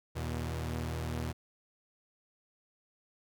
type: tone pair together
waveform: sawtooth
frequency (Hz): 79.46 / 120.4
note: D#2 / B2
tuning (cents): +37 / -44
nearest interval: perfect fifth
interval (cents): 719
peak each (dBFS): -32 / -34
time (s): 0.15-1.33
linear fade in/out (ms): 20
effects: none